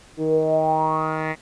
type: tone with low-pass filter sweep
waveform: 10% pulse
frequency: 157.2 Hz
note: D#3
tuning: 18 cents sharp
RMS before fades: -21 dBFS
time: 0.17-1.36 s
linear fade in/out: 50 ms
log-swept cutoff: 370 to 2000 Hz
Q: 7.3
effects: pink hiss -49 dBFS RMS until 1.41 s + resampled to 22050 Hz